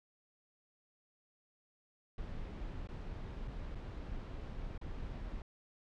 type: noise with dropouts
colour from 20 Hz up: brown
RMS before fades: -43 dBFS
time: 2.18-5.42 s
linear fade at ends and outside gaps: 2 ms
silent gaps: 2.873-2.888 / 3.477-3.48 / 3.749-3.753 / 4.778-4.813 s
effects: low-pass 4000 Hz 12 dB/octave